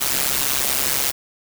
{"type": "noise with amplitude modulation", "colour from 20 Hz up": "white", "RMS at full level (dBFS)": -17, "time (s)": [0, 1.12], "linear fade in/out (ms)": 20, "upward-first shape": "sine", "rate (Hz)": 135, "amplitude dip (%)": 85, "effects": []}